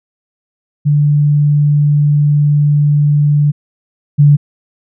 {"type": "tone pair in turn", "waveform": "sine", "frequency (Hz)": [146.83, 145.48], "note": ["D3", "D3"], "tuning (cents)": [0, -16], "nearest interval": "unison", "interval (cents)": 16, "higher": "first", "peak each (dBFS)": [-7, -3], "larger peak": "second", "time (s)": [[0.85, 3.52], [4.18, 4.37]], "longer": "first", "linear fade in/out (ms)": 20, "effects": []}